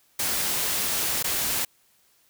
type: noise with dropouts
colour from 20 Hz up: white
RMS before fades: -26 dBFS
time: 0.19-1.65 s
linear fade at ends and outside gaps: 5 ms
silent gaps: 1.228-1.241 s
effects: white hiss -63 dBFS RMS until 2.29 s